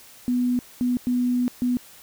sine tone bursts at uneven times, 246.9 Hz, B3, in tune, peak -19 dBFS, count 4, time 0.28-0.59 / 0.81-0.97 / 1.07-1.48 / 1.62-1.77 s, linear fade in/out 0 ms, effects white hiss -48 dBFS RMS until 2.02 s

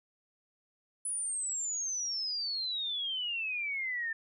sine exponential sweep, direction down, 10040 to 1778 Hz, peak -32 dBFS, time 1.05-4.13 s, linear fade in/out 5 ms, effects none

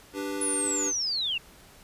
square chord, G major, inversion second, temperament equal, 293.7 / 392 / 493.9 Hz, D4 / G4 / B4, 0 / 0 / 0 cents, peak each -34 / -36 / -38 dBFS, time 0.13-0.93 s, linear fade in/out 50 ms
sine linear sweep, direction down, 10080 to 2637 Hz, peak -26 dBFS, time 0.41-1.38 s, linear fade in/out 5 ms
effects pink hiss -53 dBFS RMS until 1.83 s + resampled to 32000 Hz

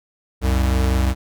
square tone pair together, 64.6 / 89.98 Hz, C2 / F#2, -21 / -48 cents, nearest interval tritone, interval 573 cents, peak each -17 / -23 dBFS, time 0.41-1.15 s, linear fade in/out 50 ms, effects none

